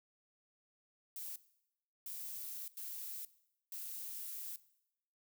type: noise bursts at uneven times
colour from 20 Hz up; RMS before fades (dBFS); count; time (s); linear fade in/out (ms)
violet; -45; 4; 1.16-1.36 / 2.06-2.68 / 2.77-3.25 / 3.72-4.56; 2
effects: noise-tail reverb RT60 0.8 s tail -18 dB re dry